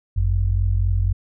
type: tone pair together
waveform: sine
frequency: 49.21 / 93 Hz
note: G1 / F#2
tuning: +7 / +9 cents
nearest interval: major seventh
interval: 1102 cents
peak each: -19 dBFS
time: 0.16-1.13 s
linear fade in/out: 10 ms
effects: none